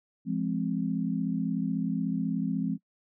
sine chord, F minor, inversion none, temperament equal with one note detuned, 171.42 / 207.7 / 261.6 Hz, F3 / Ab3 / C4, -32 / 0 / 0 cents, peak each -31 dBFS, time 0.25-2.78 s, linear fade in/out 50 ms, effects noise-tail reverb RT60 0.1 s tail -22 dB re dry

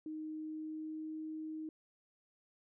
sine tone with pitch glide, 311.1 to 313.4 Hz, D#4 to D#4, 0 to +13 cents, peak -40 dBFS, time 0.06-1.69 s, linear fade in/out 2 ms, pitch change +13 cents, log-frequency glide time 0.35-1.18 s, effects none

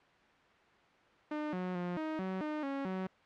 sawtooth tone with pitch steps, 301.8 / 182.5 / 177.2 / 313.5 / 188.3 / 304.3 / 275.5 / 187.7 Hz, D4 / F#3 / F3 / D#4 / F#3 / D#4 / C#4 / F#3, +47 / -24 / +25 / +13 / +31 / -38 / -11 / +25 cents, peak -31 dBFS, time 1.31-3.07 s, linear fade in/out 5 ms, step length 220 ms, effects white hiss -63 dBFS RMS until 3.25 s + low-pass 2000 Hz 12 dB/octave

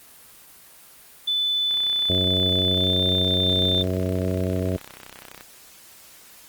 sine tone with pitch glide, 3500 to 3571 Hz, A7 to A7, -10 to +25 cents, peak -20 dBFS, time 1.27-3.83 s, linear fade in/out 10 ms, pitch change +35 cents, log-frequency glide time 2.65-3 s
click train, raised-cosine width 0.3 ms, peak -23 dBFS, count 119, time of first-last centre 1.71-5.409 s, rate 31.9 Hz
harmonic tone, 92.5 Hz, F#2, in tune, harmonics 1 / 2 / 3 / 4 / 5 / 6 / 7, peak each -25 / -28 / -30 / -31 / -32 / -33 / -33 dBFS, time 2.09-4.77 s, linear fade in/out 10 ms
effects white hiss -48 dBFS RMS until 6.48 s + Opus 24 kbps

